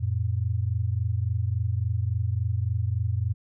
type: tone pair together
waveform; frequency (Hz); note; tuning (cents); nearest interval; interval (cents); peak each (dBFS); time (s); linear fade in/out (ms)
sine; 90.1 / 113.66; F#2 / A#2; -45 / -43; major third; 402; -26; 0-3.34; 20
effects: none